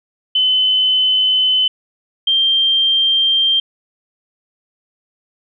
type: tone pair in turn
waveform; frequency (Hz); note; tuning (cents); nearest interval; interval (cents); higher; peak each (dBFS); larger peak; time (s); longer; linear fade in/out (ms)
sine; 3034 / 3170; F#7 / G7; +43 / +19; minor second; 76; second; -11; neither; 0.35-1.68 / 2.27-3.6; neither; 5
effects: none